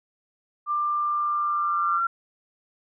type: tone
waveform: sine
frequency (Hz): 1188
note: D6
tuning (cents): +20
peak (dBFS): -22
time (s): 0.66-2.01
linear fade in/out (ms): 50
type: tone with exponential growth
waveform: sine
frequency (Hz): 1367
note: F6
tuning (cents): -37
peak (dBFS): -20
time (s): 0.73-2.07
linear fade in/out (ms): 5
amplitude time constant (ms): 290
effects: none